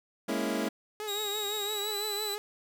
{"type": "chord", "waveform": "25% pulse", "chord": "A# half-diminished seventh", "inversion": "third", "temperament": "equal", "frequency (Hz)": [207.7, 233.1, 277.2, 329.6], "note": ["G#3", "A#3", "C#4", "E4"], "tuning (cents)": [0, 0, 0, 0], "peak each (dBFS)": -31, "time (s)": [0.28, 0.69], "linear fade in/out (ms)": 10}
{"type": "tone with vibrato", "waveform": "sawtooth", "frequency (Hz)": 416.3, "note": "G#4", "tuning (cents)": 4, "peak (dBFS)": -31, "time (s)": [1, 2.38], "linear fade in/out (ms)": 0, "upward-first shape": "triangle", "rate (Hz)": 5.9, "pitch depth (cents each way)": 75}
{"type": "tone with pitch glide", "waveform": "sawtooth", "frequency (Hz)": [3800, 3975], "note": ["A#7", "B7"], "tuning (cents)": [33, 10], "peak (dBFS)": -30, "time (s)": [1.07, 2.36], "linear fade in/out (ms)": 20, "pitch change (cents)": 77, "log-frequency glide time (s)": [1.62, 1.97]}
{"effects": []}